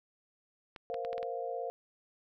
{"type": "clicks", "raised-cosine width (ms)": 0.3, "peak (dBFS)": -29, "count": 6, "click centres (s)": [0.762, 0.943, 1.049, 1.13, 1.18, 1.229]}
{"type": "chord", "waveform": "sine", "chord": "Bb suspended second", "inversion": "none", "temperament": "equal", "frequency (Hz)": [466.2, 523.3, 698.5], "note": ["Bb4", "C5", "F5"], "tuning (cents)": [0, 0, 0], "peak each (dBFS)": -39, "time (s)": [0.9, 1.7], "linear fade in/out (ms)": 0}
{"effects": []}